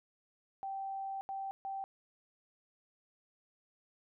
sine tone bursts at uneven times, 779 Hz, G5, 11 cents flat, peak -37 dBFS, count 3, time 0.63-1.21 / 1.29-1.51 / 1.65-1.84 s, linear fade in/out 0 ms, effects none

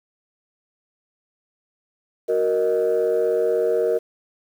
sine chord, D# minor, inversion first, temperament equal, 370 / 466.2 / 622.3 Hz, F#4 / A#4 / D#5, 0 / 0 / 0 cents, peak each -23 / -18 / -23 dBFS, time 2.28-3.99 s, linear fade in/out 20 ms, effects tanh soft clip ceiling -12 dBFS + 8-bit

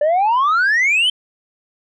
sine exponential sweep, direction up, 575 to 3147 Hz, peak -10 dBFS, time 0.01-1.1 s, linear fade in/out 5 ms, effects tanh soft clip ceiling -11 dBFS

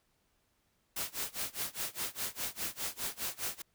white noise with tremolo, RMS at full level -35 dBFS, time 0.96-3.62 s, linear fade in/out 5 ms, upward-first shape sine, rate 4.9 Hz, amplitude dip 95%, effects pink hiss -75 dBFS RMS until 3.74 s

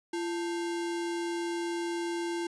sine tone with sample-and-hold, 341.1 Hz, F4, 41 cents flat, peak -30 dBFS, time 0.13-2.47 s, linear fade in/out 5 ms, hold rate 1225 Hz, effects resampled to 22050 Hz

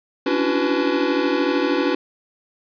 square tone cluster, 279.6 / 292.6 / 336.5 / 373.9 / 495.1 Hz, C#4 / D4 / E4 / F#4 / B4, +15 / -6 / +36 / +18 / +4 cents, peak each -25 dBFS, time 0.26-1.95 s, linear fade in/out 5 ms, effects resampled to 11025 Hz + 7-bit

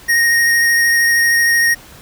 square tone with vibrato, 1864.7 Hz, A#6, in tune, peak -11 dBFS, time 0.08-1.75 s, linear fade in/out 20 ms, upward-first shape sine, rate 13 Hz, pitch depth 11 cents each way, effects pink hiss -40 dBFS RMS until 2.01 s

